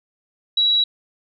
sine tone, 3893 Hz, B7, 26 cents flat, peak -14 dBFS, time 0.57-0.84 s, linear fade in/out 5 ms, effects none

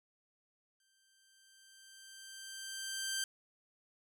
10% pulse tone with exponential growth, 1568 Hz, G6, in tune, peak -25 dBFS, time 0.8-3.24 s, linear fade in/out 2 ms, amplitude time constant 530 ms, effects none

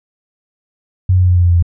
sine tone with pitch steps, 92.5 / 91.49 / 90.49 / 89.5 / 88.53 / 87.56 / 86.61 / 85.66 Hz, F#2 / F#2 / F#2 / F2 / F2 / F2 / F2 / F2, 0 / -19 / -38 / +43 / +24 / +5 / -14 / -33 cents, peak -7 dBFS, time 1.09-1.626 s, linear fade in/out 5 ms, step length 67 ms, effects none

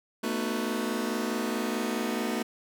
sawtooth chord, B dominant seventh, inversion third, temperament just, 222.2 / 246.9 / 308.7 / 370.4 Hz, A3 / B3 / D#4 / F#4, +17 / 0 / -14 / +2 cents, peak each -28 / -29 / -32 / -31 dBFS, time 0.23-2.43 s, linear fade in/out 10 ms, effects none

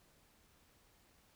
silence, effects pink hiss -69 dBFS RMS until 1.35 s

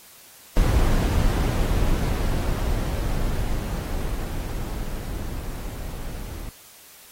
brown noise with level ramp, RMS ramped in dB -18 to -33 dBFS, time 0.57-6.49 s, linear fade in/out 0 ms, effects white hiss -48 dBFS RMS until 7.11 s + AAC 48 kbps

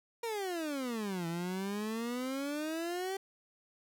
30% pulse exponential two-way sweep, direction down then up, 475.7 to 164.81 to 391.8 Hz, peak -32 dBFS, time 0.23-3.17 s, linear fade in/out 5 ms, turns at 1.27 s, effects none

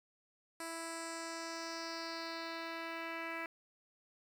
10% pulse tone with low-pass filter sweep, 330 Hz, E4, 2 cents sharp, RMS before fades -43 dBFS, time 0.6-3.46 s, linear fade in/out 2 ms, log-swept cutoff 10000 to 2400 Hz, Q 3.1, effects 10-bit

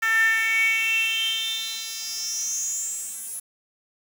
10% pulse tone with high-pass filter sweep, 447.7 Hz, A4, 30 cents sharp, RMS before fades -25 dBFS, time 0.02-3.4 s, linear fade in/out 10 ms, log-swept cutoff 1600 to 10000 Hz, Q 8.8, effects 7-bit

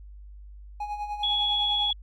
triangle tone with tremolo, 830.6 Hz, G#5, in tune, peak -26 dBFS, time 0.8-1.91 s, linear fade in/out 5 ms, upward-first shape sine, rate 10 Hz, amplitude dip 60%
sine tone, 3365 Hz, G#7, 22 cents sharp, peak -23 dBFS, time 1.23-1.93 s, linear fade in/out 5 ms
effects added 50 Hz sine -42 dBFS peak until 2.02 s

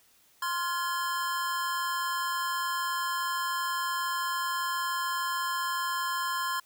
square chord, F minor, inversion second, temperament equal with one note detuned, 1046.5 / 1396.9 / 1693.2 Hz, C6 / F6 / Ab6, 0 / 0 / +33 cents, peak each -31 / -37 / -37 dBFS, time 0.42-6.6 s, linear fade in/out 5 ms, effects white hiss -63 dBFS RMS until 6.65 s

